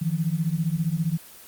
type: beating tone pair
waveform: sine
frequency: 155.56 / 170.56 Hz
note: D#3 / F3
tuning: 0 / -41 cents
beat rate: 15 Hz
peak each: -25 / -25 dBFS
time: 0.01-1.18 s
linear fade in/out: 10 ms
effects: white hiss -46 dBFS RMS until 1.47 s + Opus 24 kbps